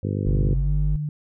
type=harmonic tone; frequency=50 Hz; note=G1; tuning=35 cents sharp; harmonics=2 / 3 / 4 / 5 / 6 / 7 / 8 / 9 / 10; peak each=-25 / -29 / -31 / -33 / -35 / -36 / -37 / -38 / -39 dBFS; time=0.03-0.54 s; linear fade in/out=5 ms
type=tone; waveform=triangle; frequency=49.99 Hz; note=G1; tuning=35 cents sharp; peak=-18 dBFS; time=0.26-0.96 s; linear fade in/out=0 ms
type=tone with pitch glide; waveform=sine; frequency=132.4 to 149.47 Hz; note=C3 to D3; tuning=+21 to +31 cents; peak=-24 dBFS; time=0.29-1.09 s; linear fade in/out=2 ms; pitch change=+210 cents; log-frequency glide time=0.52-0.73 s
effects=none